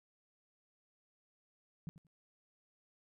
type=tone with echo; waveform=sine; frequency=160.7 Hz; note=E3; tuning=44 cents flat; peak=-39 dBFS; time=1.87-1.89 s; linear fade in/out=0 ms; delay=89 ms; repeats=2; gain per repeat=-14 dB; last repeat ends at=2.068 s; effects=none